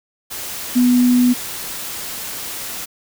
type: tone in noise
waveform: sine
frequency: 246.9 Hz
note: B3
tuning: in tune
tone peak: -10 dBFS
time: 0.75-1.34 s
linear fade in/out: 20 ms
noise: white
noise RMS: -28 dBFS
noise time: 0.3-2.86 s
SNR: +15 dB
effects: none